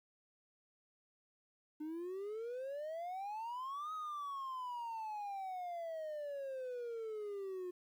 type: exponential two-way sweep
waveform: triangle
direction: up then down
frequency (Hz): 299.6 to 1272 to 356.1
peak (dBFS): -38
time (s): 1.8-7.71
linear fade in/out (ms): 10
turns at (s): 3.93
effects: tanh soft clip ceiling -34 dBFS + 12-bit